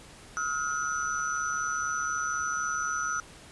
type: tone cluster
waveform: sine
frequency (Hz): 1281 / 1425 / 5980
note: E6 / F6 / F#8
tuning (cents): -50 / +34 / +17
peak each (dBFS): -32 / -31 / -35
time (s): 0.37-3.2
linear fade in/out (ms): 0
effects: pink hiss -50 dBFS RMS until 3.51 s + resampled to 24000 Hz